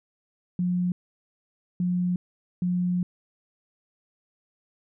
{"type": "tone bursts at uneven times", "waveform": "sine", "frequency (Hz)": 178.8, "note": "F3", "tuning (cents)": 41, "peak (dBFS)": -22, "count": 3, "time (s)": [[0.59, 0.92], [1.8, 2.16], [2.62, 3.03]], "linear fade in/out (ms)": 2, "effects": []}